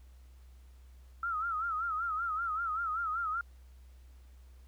sine tone with vibrato, 1318 Hz, E6, 1 cent flat, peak -31 dBFS, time 1.23-3.41 s, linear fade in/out 2 ms, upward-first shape sine, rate 5.2 Hz, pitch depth 110 cents each way, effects added 63 Hz sine -52 dBFS peak until 4.67 s + pink hiss -69 dBFS RMS until 4.67 s

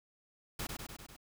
pink noise with echo, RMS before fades -39 dBFS, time 0.59-0.67 s, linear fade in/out 5 ms, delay 99 ms, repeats 5, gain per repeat -3 dB, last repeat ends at 1.165 s, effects none

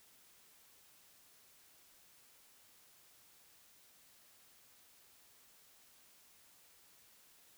silence, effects white hiss -65 dBFS RMS until 7.57 s

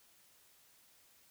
silence, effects white hiss -66 dBFS RMS until 1.3 s

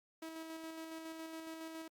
sawtooth tone with tremolo, 322.8 Hz, E4, 36 cents flat, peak -40 dBFS, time 0.22-1.88 s, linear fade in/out 5 ms, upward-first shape square, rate 7.2 Hz, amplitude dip 30%, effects Opus 48 kbps

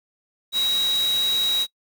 sine tone in noise, 3836 Hz, A#7, 49 cents sharp, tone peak -19 dBFS, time 0.52-1.67 s, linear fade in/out 50 ms, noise white, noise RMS -32 dBFS, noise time 0.52-1.67 s, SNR +10 dB, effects noise-tail reverb RT60 0.1 s tail -23 dB re dry

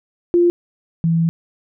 sine tone pair in turn, 347.9 / 165.42 Hz, F4 / E3, -7 / +6 cents, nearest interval octave + minor second, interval 1287 cents, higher first, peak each -10 / -13 dBFS, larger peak first, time 0.34-0.5 / 1.04-1.29 s, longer second, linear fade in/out 0 ms, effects none

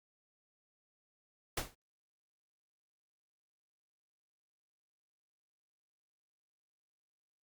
pink noise with exponential decay, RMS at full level -31 dBFS, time 1.57-1.75 s, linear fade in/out 5 ms, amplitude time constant 39 ms, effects Opus 48 kbps

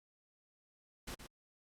pink noise with echo, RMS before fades -44 dBFS, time 1.07-1.15 s, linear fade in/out 10 ms, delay 120 ms, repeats 1, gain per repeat -8 dB, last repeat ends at 1.27 s, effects low-pass 12000 Hz 12 dB/octave + Opus 48 kbps

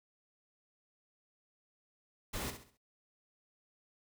pink noise with echo, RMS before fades -39 dBFS, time 2.33-2.51 s, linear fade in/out 10 ms, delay 66 ms, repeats 4, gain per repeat -9 dB, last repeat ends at 2.774 s, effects noise-tail reverb RT60 0.1 s tail -18 dB re dry

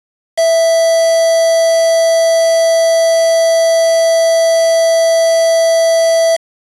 triangle tone with quantisation, 659.3 Hz, E5, in tune, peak -6 dBFS, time 0.37-6.37 s, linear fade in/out 20 ms, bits 3, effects resampled to 24000 Hz

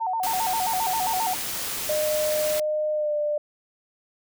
sine tone with vibrato, 819 Hz, G#5, 24 cents flat, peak -23 dBFS, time 0-1.35 s, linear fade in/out 20 ms, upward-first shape square, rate 7.5 Hz, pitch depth 170 cents each way
white noise, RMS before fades -30 dBFS, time 0.23-2.6 s, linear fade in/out 5 ms
sine tone with pitch glide, 610 to 595 Hz, D#5 to D5, -34 to +22 cents, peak -22 dBFS, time 1.89-3.38 s, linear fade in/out 5 ms, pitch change -44 cents, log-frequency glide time 2.92-3.15 s
effects none

